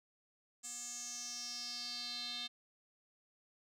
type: tone with band-pass filter sweep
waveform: square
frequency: 241.8 Hz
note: B3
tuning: 36 cents flat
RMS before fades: -44 dBFS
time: 0.63-2.48 s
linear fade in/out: 20 ms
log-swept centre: 7600 to 3700 Hz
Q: 6.2
effects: none